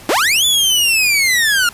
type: linear two-way sweep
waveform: sawtooth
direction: up then down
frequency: 246.9 to 3496 to 1380 Hz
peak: -8 dBFS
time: 0.09-1.69 s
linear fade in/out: 2 ms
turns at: 0.45 s
effects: pink hiss -38 dBFS RMS until 1.73 s + resampled to 32000 Hz